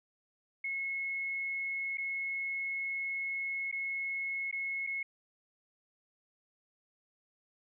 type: tone with dropouts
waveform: sine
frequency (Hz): 2179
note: C#7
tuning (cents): -30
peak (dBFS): -33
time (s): 0.64-5.03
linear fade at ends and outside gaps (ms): 5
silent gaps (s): 1.973-1.981 / 3.715-3.725 / 4.513-4.526 / 4.867-4.871
effects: none